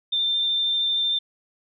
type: tone with vibrato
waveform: sine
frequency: 3583 Hz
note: A7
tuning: 31 cents sharp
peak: -20 dBFS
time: 0.12-1.19 s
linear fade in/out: 10 ms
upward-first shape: sine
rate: 13 Hz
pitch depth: 10 cents each way
effects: none